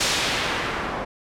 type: noise with low-pass filter sweep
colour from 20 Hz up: white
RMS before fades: -25 dBFS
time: 0-1.05 s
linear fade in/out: 10 ms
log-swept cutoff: 6100 to 1000 Hz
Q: 0.85
effects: none